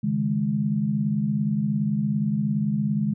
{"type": "chord", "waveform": "sine", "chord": "C# suspended second", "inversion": "none", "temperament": "just", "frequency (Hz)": [138.59, 155.92, 207.9], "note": ["C#3", "D#3", "G#3"], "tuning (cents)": [0, 4, 2], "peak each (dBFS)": [-28, -27, -23], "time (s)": [0.03, 3.14], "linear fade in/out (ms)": 10, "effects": []}